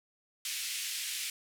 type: band-pass noise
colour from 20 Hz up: pink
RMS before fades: -37 dBFS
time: 0.45-1.3 s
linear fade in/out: 2 ms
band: 2300 to 13000 Hz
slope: 24 dB/octave
effects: none